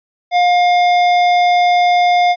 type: tone with hard clipping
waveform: triangle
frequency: 710 Hz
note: F5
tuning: 28 cents sharp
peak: -11 dBFS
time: 0.31-2.36 s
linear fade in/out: 50 ms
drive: 18 dB
effects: resampled to 11025 Hz